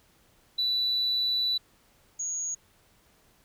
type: tone pair in turn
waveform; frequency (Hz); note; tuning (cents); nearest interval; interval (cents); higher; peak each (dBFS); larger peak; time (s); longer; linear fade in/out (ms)
sine; 3964 / 6667; B7 / G#8; +6 / +6; major sixth; 900; second; -23 / -29; first; 0.58-1.58 / 2.19-2.55; first; 10
effects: tanh soft clip ceiling -20 dBFS + pink hiss -63 dBFS RMS until 3.44 s